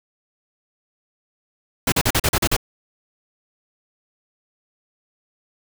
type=noise bursts; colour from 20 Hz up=pink; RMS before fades=-18 dBFS; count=8; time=1.87-2.566 s; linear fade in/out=5 ms; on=52 ms; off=40 ms; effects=none